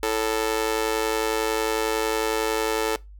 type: tone with amplitude modulation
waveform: sawtooth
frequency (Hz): 440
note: A4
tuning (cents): 0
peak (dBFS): -14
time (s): 0.03-2.96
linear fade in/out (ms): 2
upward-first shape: sine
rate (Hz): 111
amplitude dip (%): 90
effects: noise-tail reverb RT60 0.2 s tail -21 dB re dry + added 50 Hz sine -41 dBFS peak until 3.19 s